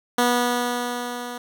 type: tone with level ramp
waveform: 10% pulse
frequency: 243.6 Hz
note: B3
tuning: 24 cents flat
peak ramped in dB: -8 to -23 dBFS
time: 0.18-1.38 s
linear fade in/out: 5 ms
effects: none